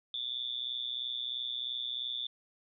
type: tone with amplitude modulation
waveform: sine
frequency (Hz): 3520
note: A7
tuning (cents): 0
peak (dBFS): -30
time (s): 0.14-2.27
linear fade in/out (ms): 2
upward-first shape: sine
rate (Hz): 123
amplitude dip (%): 95
effects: none